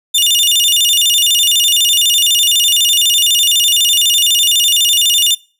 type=tone with vibrato; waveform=sawtooth; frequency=3203 Hz; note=G7; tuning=37 cents sharp; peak=-6 dBFS; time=0.14-5.35 s; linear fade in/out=10 ms; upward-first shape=square; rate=12 Hz; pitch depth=190 cents each way; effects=noise-tail reverb RT60 0.4 s tail -24 dB re dry